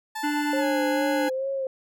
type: tone with pitch glide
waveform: 30% pulse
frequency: 878 to 828.7 Hz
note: A5 to G#5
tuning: -4 to -4 cents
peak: -27 dBFS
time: 0.15-1.3 s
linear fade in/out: 10 ms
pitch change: -100 cents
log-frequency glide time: 0.58-0.65 s
type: harmonic tone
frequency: 295.6 Hz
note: D4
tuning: 11 cents sharp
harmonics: 1 / 3 / 5 / 7 / 9 / 10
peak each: -25 / -33 / -34 / -38 / -44 / -43 dBFS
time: 0.23-1.29 s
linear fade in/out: 10 ms
type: tone with vibrato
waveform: sine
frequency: 532 Hz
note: C5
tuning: 29 cents sharp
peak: -25 dBFS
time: 0.53-1.67 s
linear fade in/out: 2 ms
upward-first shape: sine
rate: 2.3 Hz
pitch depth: 46 cents each way
effects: none